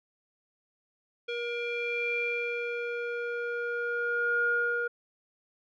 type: tone with low-pass filter sweep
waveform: square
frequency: 475.4 Hz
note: A#4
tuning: 34 cents sharp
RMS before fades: -31 dBFS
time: 1.28-4.88 s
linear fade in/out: 10 ms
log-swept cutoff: 2900 to 1300 Hz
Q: 8.4
effects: none